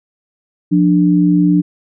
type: tone pair together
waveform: sine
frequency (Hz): 176.4 / 295.4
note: F3 / D4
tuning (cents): +18 / +10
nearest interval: major sixth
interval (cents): 892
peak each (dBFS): -11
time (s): 0.71-1.62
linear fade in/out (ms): 20
effects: none